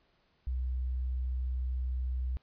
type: tone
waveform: sine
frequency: 63.2 Hz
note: B1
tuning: 41 cents sharp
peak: -30 dBFS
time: 0.47-2.37 s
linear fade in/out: 0 ms
effects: pink hiss -71 dBFS RMS until 2.42 s + resampled to 11025 Hz